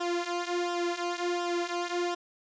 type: tone with flanger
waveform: sawtooth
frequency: 349.2 Hz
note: F4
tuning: in tune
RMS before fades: -31 dBFS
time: 0-2.15 s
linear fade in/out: 10 ms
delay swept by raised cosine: 0.45 to 3.45 ms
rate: 1.4 Hz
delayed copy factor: -0.8
effects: resampled to 16000 Hz